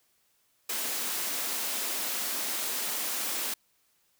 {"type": "high-pass noise", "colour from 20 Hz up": "white", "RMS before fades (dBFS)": -32, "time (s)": [0.69, 3.54], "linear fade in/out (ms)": 5, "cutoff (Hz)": 200, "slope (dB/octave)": 96, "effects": ["white hiss -70 dBFS RMS until 4.19 s"]}